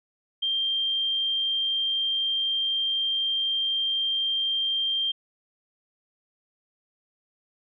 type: tone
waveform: sine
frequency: 3176 Hz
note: G7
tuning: 22 cents sharp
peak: -23 dBFS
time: 0.42-5.12 s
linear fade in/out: 10 ms
effects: none